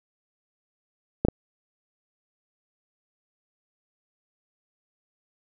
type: clicks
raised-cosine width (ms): 2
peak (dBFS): -7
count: 2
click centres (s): 1.25 / 1.285
effects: none